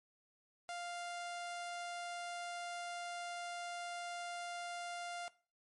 sawtooth tone, 698.5 Hz, F5, in tune, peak -38 dBFS, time 0.69-5.28 s, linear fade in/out 0 ms, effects noise-tail reverb RT60 0.4 s tail -20 dB re dry + MP3 48 kbps

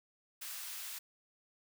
white high-pass noise, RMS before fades -44 dBFS, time 0.41-0.99 s, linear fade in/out 10 ms, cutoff 1200 Hz, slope 12 dB/octave, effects none

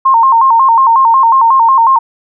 sine tone with vibrato, 987.8 Hz, B5, in tune, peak -4 dBFS, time 0.05-1.99 s, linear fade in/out 10 ms, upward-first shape square, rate 5.5 Hz, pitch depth 130 cents each way, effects none

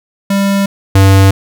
square tone pair in turn, 197.8 / 97.03 Hz, G3 / G2, +16 / -17 cents, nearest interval octave, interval 1233 cents, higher first, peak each -10 / -4 dBFS, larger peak second, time 0.3-0.66 / 0.95-1.31 s, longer neither, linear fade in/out 5 ms, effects none

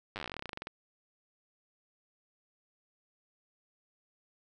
slowing click train, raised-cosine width 0.3 ms, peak -23 dBFS, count 22, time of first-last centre 0.16-0.671 s, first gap 9 ms, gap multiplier 1.09, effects none

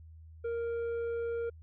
sine tone with tanh clipping, 466.2 Hz, A#4, in tune, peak -33 dBFS, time 0.44-1.5 s, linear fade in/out 10 ms, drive 6 dB, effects added 80 Hz sine -49 dBFS peak until 1.62 s

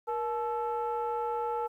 sine tone cluster, 473.1 / 864 / 1330 Hz, A#4 / A5 / E6, +26 / -32 / +15 cents, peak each -32 / -31 / -39 dBFS, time 0.07-1.68 s, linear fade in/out 20 ms, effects tanh soft clip ceiling -23 dBFS + 11-bit

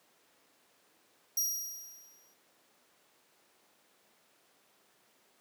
25% pulse tone with exponential decay, 5710 Hz, F8, 37 cents sharp, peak -22 dBFS, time 1.37-2.34 s, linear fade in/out 5 ms, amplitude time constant 210 ms, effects pink hiss -67 dBFS RMS until 5.4 s + high-pass 300 Hz 12 dB/octave

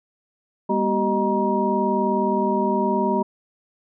sine tone cluster, 201.4 / 240.6 / 383.4 / 619 / 948 Hz, G3 / B3 / G4 / D#5 / A#5, +47 / -45 / -38 / -9 / +29 cents, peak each -24 / -26 / -24 / -27 / -23 dBFS, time 0.69-3.23 s, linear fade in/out 10 ms, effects none

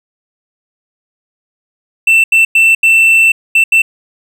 triangle tone bursts at uneven times, 2676 Hz, E7, 25 cents sharp, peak -3 dBFS, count 6, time 2.07-2.24 / 2.32-2.45 / 2.55-2.75 / 2.83-3.32 / 3.55-3.64 / 3.72-3.82 s, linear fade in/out 5 ms, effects none

